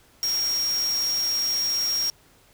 sine tone in noise, 5588 Hz, F8, in tune, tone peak -22 dBFS, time 0.23-2.1 s, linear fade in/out 0 ms, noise white, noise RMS -35 dBFS, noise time 0.23-2.1 s, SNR +10 dB, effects pink hiss -57 dBFS RMS until 2.53 s

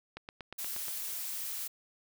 click train, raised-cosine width 0.3 ms, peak -26 dBFS, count 7, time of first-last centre 0.17-0.883 s, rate 8.42 Hz
blue noise, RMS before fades -38 dBFS, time 0.58-1.68 s, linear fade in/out 10 ms
effects none

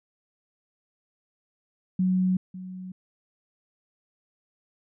sine tone with echo, 185 Hz, F#3, in tune, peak -20 dBFS, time 1.99-2.37 s, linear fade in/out 5 ms, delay 550 ms, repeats 1, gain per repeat -15 dB, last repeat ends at 2.92 s, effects none

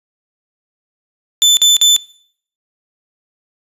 30% pulse tone bursts, 3520 Hz, A7, in tune, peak -4 dBFS, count 3, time 1.42-1.964 s, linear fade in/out 0 ms, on 150 ms, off 47 ms, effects noise-tail reverb RT60 0.6 s tail -22 dB re dry + resampled to 32000 Hz

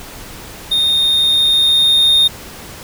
triangle tone with level ramp, 3677 Hz, A#7, 24 cents flat, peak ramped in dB -10 to -6 dBFS, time 0.71-2.28 s, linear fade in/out 10 ms, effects pink hiss -33 dBFS RMS until 2.83 s

